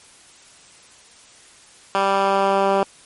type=tone with band-pass filter sweep; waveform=10% pulse; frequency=196 Hz; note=G3; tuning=in tune; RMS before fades=-18 dBFS; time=1.95-2.83 s; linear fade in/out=0 ms; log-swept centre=1200 to 590 Hz; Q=0.76; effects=white hiss -48 dBFS RMS until 3.05 s + MP3 48 kbps